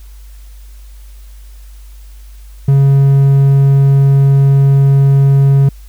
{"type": "tone", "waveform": "triangle", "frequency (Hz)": 138, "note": "C#3", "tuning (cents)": -7, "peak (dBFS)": -3, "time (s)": [2.68, 5.69], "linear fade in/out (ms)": 5, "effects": ["added 50 Hz sine -31 dBFS peak until 5.88 s", "white hiss -48 dBFS RMS until 5.88 s"]}